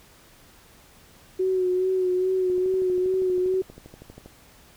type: tone with vibrato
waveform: sine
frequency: 370 Hz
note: F#4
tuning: in tune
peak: -20 dBFS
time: 1.39-3.62 s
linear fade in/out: 10 ms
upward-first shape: sine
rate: 2.4 Hz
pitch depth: 31 cents each way
type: click train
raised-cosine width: 2 ms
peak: -29 dBFS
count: 23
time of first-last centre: 2.5-4.26 s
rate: 12.5 Hz
effects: pink hiss -53 dBFS RMS until 4.76 s